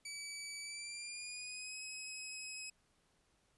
15% pulse tone with pitch glide, 2296 to 2548 Hz, D7 to D#7, -40 to +41 cents, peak -37 dBFS, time 0.05-2.7 s, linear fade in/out 5 ms, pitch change +181 cents, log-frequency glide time 0.61-1.78 s, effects pink hiss -75 dBFS RMS until 3.57 s + resampled to 24000 Hz

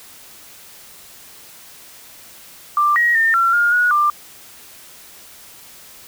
sine tone with pitch steps, 1183 / 1896 / 1813 / 1361 / 1417 / 1456 / 1189 Hz, D6 / A#6 / A#6 / F6 / F6 / F#6 / D6, +12 / +29 / -49 / -45 / +25 / -28 / +21 cents, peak -12 dBFS, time 2.77-4.1 s, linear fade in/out 2 ms, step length 190 ms, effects white hiss -42 dBFS RMS until 6.07 s

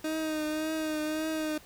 30% pulse tone with vibrato, 311.1 Hz, D#4, in tune, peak -27 dBFS, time 0.04-1.58 s, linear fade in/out 5 ms, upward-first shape triangle, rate 1.8 Hz, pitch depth 36 cents each way, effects pink hiss -54 dBFS RMS until 1.65 s

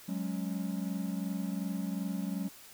triangle chord, F# suspended second, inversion none, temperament equal, 185 / 207.7 / 277.2 Hz, F#3 / G#3 / C#4, 0 / 0 / 0 cents, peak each -33 / -35 / -38 dBFS, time 0.08-2.49 s, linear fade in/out 10 ms, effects white hiss -53 dBFS RMS until 2.73 s

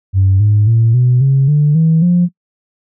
sine tone with pitch steps, 96 / 104.69 / 114.16 / 124.5 / 135.76 / 148.05 / 161.45 / 176.06 Hz, G2 / G#2 / A#2 / B2 / C#3 / D3 / E3 / F3, -36 / +14 / -36 / +14 / -36 / +14 / -36 / +14 cents, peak -6 dBFS, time 0.13-2.29 s, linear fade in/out 50 ms, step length 270 ms, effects noise-tail reverb RT60 0.1 s tail -23 dB re dry + tanh soft clip ceiling -3 dBFS

